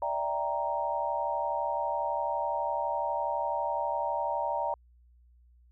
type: chord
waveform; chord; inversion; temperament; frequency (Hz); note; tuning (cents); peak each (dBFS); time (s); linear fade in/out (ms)
sine; E half-diminished seventh; third; equal with one note detuned; 587.3 / 659.3 / 786.7 / 932.3; D5 / E5 / G5 / Bb5; 0 / 0 / +6 / 0; -34 / -36 / -35 / -31; 0.02-4.74; 2
effects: added 60 Hz sine -57 dBFS peak until 5.71 s